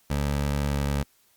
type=tone with pitch glide; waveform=20% pulse; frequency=71.5 to 70.8 Hz; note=D2 to C#2; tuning=-46 to +37 cents; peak=-19 dBFS; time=0.1-1.03 s; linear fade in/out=5 ms; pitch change=-17 cents; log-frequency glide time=0.68-0.75 s; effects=white hiss -63 dBFS RMS until 1.36 s + Opus 48 kbps